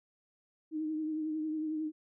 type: tone with vibrato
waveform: sine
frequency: 311.1 Hz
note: D#4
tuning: in tune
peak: -32 dBFS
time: 0.71-1.92 s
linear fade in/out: 50 ms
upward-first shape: triangle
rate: 11 Hz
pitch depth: 41 cents each way
effects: none